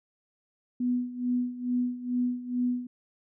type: tone with tremolo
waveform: sine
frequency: 246.9 Hz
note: B3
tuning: in tune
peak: -23 dBFS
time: 0.8-2.87 s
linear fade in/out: 5 ms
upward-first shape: sine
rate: 2.3 Hz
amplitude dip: 80%
effects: none